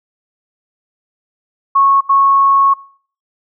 sine tone bursts at uneven times, 1100 Hz, C#6, 14 cents flat, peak -7 dBFS, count 2, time 1.75-2.01 / 2.09-2.74 s, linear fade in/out 10 ms, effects noise-tail reverb RT60 0.5 s tail -22 dB re dry

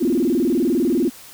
sine tone with vibrato, 294.9 Hz, D4, 7 cents sharp, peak -15 dBFS, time 0-1.1 s, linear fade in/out 20 ms, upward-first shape square, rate 20 Hz, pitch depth 280 cents each way, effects white hiss -42 dBFS RMS until 1.33 s

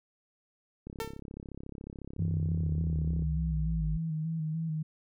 click train, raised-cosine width 3 ms, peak -29 dBFS, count 81, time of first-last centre 0.87-3.223 s, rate 34 Hz
sawtooth tone with exponential decay, 449.4 Hz, A4, 37 cents sharp, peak -26 dBFS, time 1-1.2 s, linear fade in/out 1 ms, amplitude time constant 43 ms
sine linear sweep, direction down, 97.7 to 50.8 Hz, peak -30 dBFS, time 2.18-3.98 s, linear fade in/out 20 ms
sine tone with vibrato, 159.4 Hz, D#3, 42 cents sharp, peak -30 dBFS, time 2.19-4.83 s, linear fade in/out 10 ms, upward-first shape square, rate 3.4 Hz, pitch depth 37 cents each way
effects none

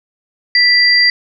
sine tone pair together, 1973 / 4735 Hz, B6 / D8, -2 / +13 cents, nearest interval octave + minor third, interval 1515 cents, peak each -10 dBFS, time 0.55-1.1 s, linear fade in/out 2 ms, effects none

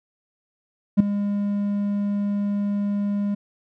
triangle tone with ADSR envelope, 203.2 Hz, G#3, 38 cents flat, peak -4 dBFS, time 0.97-3.35 s, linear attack 31 ms, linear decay 4 ms, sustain -15 dB, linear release 10 ms, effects tanh soft clip ceiling -4 dBFS

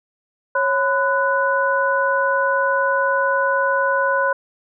sine tone cluster, 549 / 1009 / 1480 Hz, C#5 / B5 / F#6, -17 / +37 / 0 cents, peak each -20 dBFS, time 0.55-4.33 s, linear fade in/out 5 ms, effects none

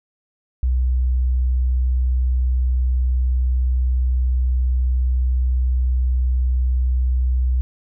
sine tone, 62.9 Hz, B1, 32 cents sharp, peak -15 dBFS, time 0.63-7.61 s, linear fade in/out 0 ms, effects none

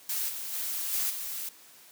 blue noise with level steps, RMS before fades -31 / -37 / -33 / -29 / -36 dBFS, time 0.09-1.49 s, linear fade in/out 5 ms, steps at 0.28 / 0.52 / 0.92 / 1.09 s, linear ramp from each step 20 ms, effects white hiss -54 dBFS RMS until 1.91 s + high-pass 150 Hz 12 dB/octave

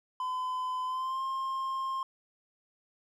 triangle tone with pitch glide, 1016 to 1062.2 Hz, B5 to C6, +49 to +26 cents, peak -29 dBFS, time 0.2-2.03 s, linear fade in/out 2 ms, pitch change +77 cents, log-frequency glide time 0.85-1.23 s, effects none

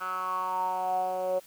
10% pulse tone with band-pass filter sweep, 185 Hz, F#3, in tune, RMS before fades -30 dBFS, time 0-1.4 s, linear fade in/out 20 ms, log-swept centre 1400 to 550 Hz, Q 7.6, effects white hiss -55 dBFS RMS until 1.46 s

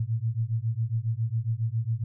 sine beating tone pair, 110 / 117.3 Hz, A2 / A#2, 0 / +11 cents, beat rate 7.3 Hz, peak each -28 dBFS, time 0-2.04 s, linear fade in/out 5 ms, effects none

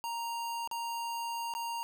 square tone with dropouts, 932.3 Hz, A#5, in tune, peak -35 dBFS, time 0.04-1.83 s, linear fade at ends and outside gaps 0 ms, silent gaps 0.675-0.713 / 1.538-1.55 s, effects none

